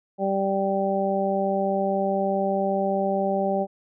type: harmonic tone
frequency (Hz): 195.2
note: G3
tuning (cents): -7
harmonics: 1 / 2 / 3 / 4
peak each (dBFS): -27 / -28 / -25 / -27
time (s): 0.18-3.67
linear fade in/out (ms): 50
effects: none